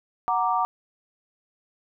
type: chord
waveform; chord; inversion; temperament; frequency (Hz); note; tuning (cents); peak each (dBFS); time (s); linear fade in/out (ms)
sine; Gb augmented; none; equal; 740 / 932.3 / 1174.7; Gb5 / Bb5 / D6; 0 / 0 / 0; -25; 0.28-0.65; 0
effects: none